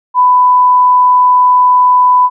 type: tone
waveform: sine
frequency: 997 Hz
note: B5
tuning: 16 cents sharp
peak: -4 dBFS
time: 0.14-2.3 s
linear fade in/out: 50 ms
effects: none